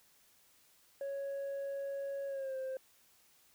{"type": "tone with pitch glide", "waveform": "sine", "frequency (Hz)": [554.4, 525.4], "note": ["C#5", "C5"], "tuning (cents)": [0, 7], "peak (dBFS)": -34, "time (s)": [1.01, 2.77], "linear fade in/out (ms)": 2, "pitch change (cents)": -93, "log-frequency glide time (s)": [2.27, 2.57], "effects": ["tanh soft clip ceiling -36 dBFS", "white hiss -67 dBFS RMS until 3.54 s"]}